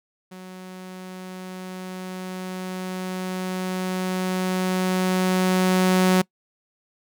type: tone with level ramp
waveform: sawtooth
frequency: 185 Hz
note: F#3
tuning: in tune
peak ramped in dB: -34 to -11 dBFS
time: 0.31-6.22 s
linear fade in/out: 10 ms
effects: noise-tail reverb RT60 0.1 s tail -24 dB re dry